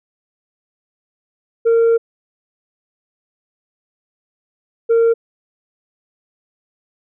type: tone pair in turn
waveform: sine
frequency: 460 / 460 Hz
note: A#4 / A#4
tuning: -23 / -23 cents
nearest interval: unison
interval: 0 cents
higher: neither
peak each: -7 dBFS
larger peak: neither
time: 1.65-1.98 / 4.89-5.14 s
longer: first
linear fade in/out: 20 ms
effects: tanh soft clip ceiling -9 dBFS